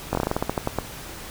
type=slowing click train; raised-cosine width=1 ms; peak=-8 dBFS; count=13; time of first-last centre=0.13-0.786 s; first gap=20 ms; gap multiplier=1.17; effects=pink hiss -38 dBFS RMS until 1.3 s